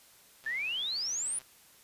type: click train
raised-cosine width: 0.2 ms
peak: -36 dBFS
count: 128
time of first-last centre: 0.44-1.417 s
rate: 130 Hz
type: exponential sweep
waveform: sine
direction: up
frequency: 1724 to 10000 Hz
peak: -31 dBFS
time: 0.46-1.39 s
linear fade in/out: 5 ms
effects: white hiss -59 dBFS RMS until 1.83 s + resampled to 32000 Hz